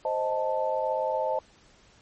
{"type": "chord", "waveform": "sine", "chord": "A diminished", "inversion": "first", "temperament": "equal", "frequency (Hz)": [523.3, 622.3, 880], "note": ["C5", "Eb5", "A5"], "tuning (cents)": [0, 0, 0], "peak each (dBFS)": -29, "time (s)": [0.05, 1.39], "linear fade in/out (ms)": 2, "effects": ["pink hiss -58 dBFS RMS until 2.01 s", "MP3 32 kbps"]}